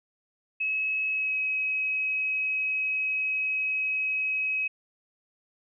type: tone with pitch glide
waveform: sine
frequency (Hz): 2573 to 2548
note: E7 to D#7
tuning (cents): -43 to +41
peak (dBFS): -25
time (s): 0.6-4.68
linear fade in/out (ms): 10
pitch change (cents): -16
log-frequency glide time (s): 1.1-1.37
effects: none